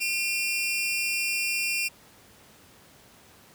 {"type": "tone pair together", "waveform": "sawtooth", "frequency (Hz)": [2412, 2726], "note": ["D7", "F7"], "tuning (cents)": [46, -43], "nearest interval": "major second", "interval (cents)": 211, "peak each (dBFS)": -25, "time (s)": [0, 1.89], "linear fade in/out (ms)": 20, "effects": ["pink hiss -54 dBFS RMS until 3.54 s", "high-pass 80 Hz 12 dB/octave"]}